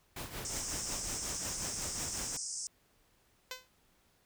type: noise with tremolo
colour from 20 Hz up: pink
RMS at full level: -40 dBFS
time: 0.16-2.37 s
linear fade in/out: 5 ms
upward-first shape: triangle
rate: 5.5 Hz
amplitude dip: 70%
type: band-pass noise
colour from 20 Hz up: pink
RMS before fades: -40 dBFS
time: 0.45-2.67 s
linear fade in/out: 0 ms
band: 5100 to 9000 Hz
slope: 96 dB/octave
type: tone with exponential decay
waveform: 5% pulse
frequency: 510 Hz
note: C5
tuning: 44 cents flat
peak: -25 dBFS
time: 3.51-3.69 s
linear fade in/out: 2 ms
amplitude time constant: 39 ms
effects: pink hiss -70 dBFS RMS until 4.25 s